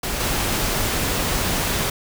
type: noise with level steps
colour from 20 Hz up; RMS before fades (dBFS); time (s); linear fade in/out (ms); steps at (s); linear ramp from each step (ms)
pink; -25 / -22; 0.03-1.9; 5; 0.2; 5
effects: none